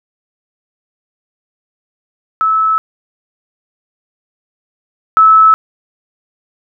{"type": "tone pair in turn", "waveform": "sine", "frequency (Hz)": [1303, 1303], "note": ["E6", "E6"], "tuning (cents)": [-20, -20], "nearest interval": "unison", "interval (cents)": 0, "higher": "neither", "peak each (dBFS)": [-9, -3], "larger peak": "second", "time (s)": [[2.41, 2.78], [5.17, 5.54]], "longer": "neither", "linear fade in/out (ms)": 0, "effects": []}